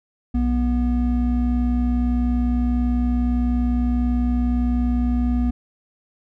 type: tone pair together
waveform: triangle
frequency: 60.8 / 243.2 Hz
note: B1 / B3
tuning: -26 / -26 cents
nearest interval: 2 octaves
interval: 2400 cents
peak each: -18 dBFS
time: 0.34-5.51 s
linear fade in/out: 10 ms
effects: none